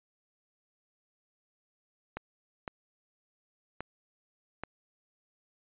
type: clicks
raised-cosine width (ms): 0.5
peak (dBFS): -21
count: 4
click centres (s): 2.17 / 2.678 / 3.806 / 4.636
effects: resampled to 8000 Hz